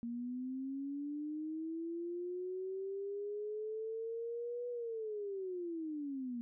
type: linear two-way sweep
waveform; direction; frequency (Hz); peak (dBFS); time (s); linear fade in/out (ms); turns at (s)
sine; up then down; 233 to 488.6 to 233; -38; 0.03-6.41; 0; 4.69
effects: none